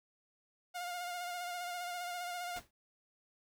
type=tone with vibrato; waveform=sawtooth; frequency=709 Hz; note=F5; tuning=26 cents sharp; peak=-35 dBFS; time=0.74-2.6 s; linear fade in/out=20 ms; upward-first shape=sine; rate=15 Hz; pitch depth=32 cents each way
type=noise with exponential decay; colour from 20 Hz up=pink; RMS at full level=-43 dBFS; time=2.56-2.71 s; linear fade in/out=5 ms; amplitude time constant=32 ms
effects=none